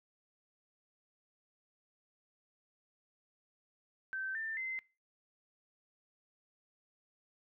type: tone with pitch steps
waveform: sine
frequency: 1548 / 1788.5 / 2066 Hz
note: G6 / A6 / C7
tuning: -22 / +28 / -22 cents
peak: -36 dBFS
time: 4.13-4.79 s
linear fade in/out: 0 ms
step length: 220 ms
effects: noise-tail reverb RT60 0.3 s tail -23 dB re dry